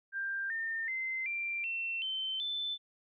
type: tone with pitch steps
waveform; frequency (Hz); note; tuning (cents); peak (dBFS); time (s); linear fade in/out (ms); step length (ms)
sine; 1587 / 1812.5 / 2070 / 2364 / 2700 / 3084 / 3522; G6 / A#6 / C7 / D7 / E7 / G7 / A7; +21 / -49 / -19 / +11 / +41 / -29 / +1; -33; 0.12-2.78; 50; 380
effects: none